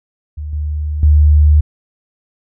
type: tone with level steps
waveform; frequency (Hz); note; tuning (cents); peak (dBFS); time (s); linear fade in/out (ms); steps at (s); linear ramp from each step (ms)
sine; 75.1; D2; +39; -21 / -16 / -5; 0.37-1.61; 10; 0.53 / 1.03; 2
effects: none